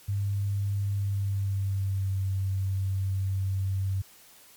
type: tone with pitch glide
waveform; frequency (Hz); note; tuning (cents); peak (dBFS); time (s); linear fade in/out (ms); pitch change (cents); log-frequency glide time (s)
sine; 100 to 96.15; G2 to G2; +35 to -33; -25; 0.08-4.02; 10; -68; 0.95-2.18
effects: white hiss -54 dBFS RMS until 4.56 s + MP3 96 kbps